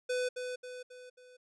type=tone with echo; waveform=square; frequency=500 Hz; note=B4; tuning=21 cents sharp; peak=-31 dBFS; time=0.09-0.29 s; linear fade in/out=10 ms; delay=270 ms; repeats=4; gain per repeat=-6 dB; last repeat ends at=1.37 s; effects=resampled to 22050 Hz